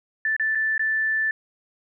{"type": "tone with dropouts", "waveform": "sine", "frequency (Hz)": 1760, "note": "A6", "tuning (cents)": 0, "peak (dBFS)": -20, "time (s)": [0.25, 1.31], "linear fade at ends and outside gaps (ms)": 2, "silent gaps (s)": [[0.365, 0.397], [0.55, 0.554], [0.779, 0.794]], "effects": []}